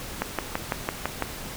click train, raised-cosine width 0.5 ms, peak -9 dBFS, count 7, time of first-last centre 0.22-1.223 s, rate 5.98 Hz, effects pink hiss -37 dBFS RMS until 1.56 s

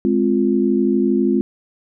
sine chord, F minor, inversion first, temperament just, 209.5 / 261.9 / 349.2 Hz, Ab3 / C4 / F4, +15 / +2 / 0 cents, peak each -18 dBFS, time 0.05-1.41 s, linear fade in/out 0 ms, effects none

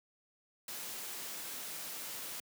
white noise, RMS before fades -43 dBFS, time 0.68-2.4 s, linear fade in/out 2 ms, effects high-pass 150 Hz 12 dB/octave

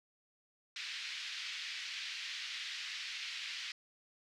pink band-pass noise, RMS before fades -43 dBFS, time 0.76-3.72 s, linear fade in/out 2 ms, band 2000 to 4900 Hz, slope 24 dB/octave, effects none

